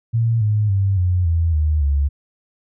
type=tone with pitch steps; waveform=sine; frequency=114.9 / 105.97 / 97.74 / 90.15 / 83.15 / 76.69 / 70.73 Hz; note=A#2 / G#2 / G2 / F#2 / E2 / D#2 / C#2; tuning=-25 / +35 / -5 / -45 / +16 / -24 / +35 cents; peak=-14 dBFS; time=0.13-2.09 s; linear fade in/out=20 ms; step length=280 ms; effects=none